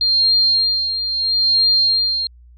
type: tone with tremolo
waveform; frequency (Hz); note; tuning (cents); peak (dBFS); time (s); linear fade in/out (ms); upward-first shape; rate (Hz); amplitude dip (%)
sine; 4201; C8; +6; -11; 0.01-2.27; 2; sine; 0.75; 60
effects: added 60 Hz sine -42 dBFS peak until 2.57 s